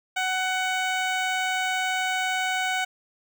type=tone with notch filter; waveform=15% pulse; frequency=747 Hz; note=F#5; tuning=16 cents sharp; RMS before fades=-26 dBFS; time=0.16-2.85 s; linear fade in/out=10 ms; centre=12000 Hz; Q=0.71; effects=none